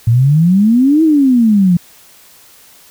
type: exponential two-way sweep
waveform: sine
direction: up then down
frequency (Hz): 110.9 to 326.7 to 170.1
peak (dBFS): -6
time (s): 0.07-1.77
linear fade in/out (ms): 5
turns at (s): 1.03
effects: white hiss -43 dBFS RMS until 2.9 s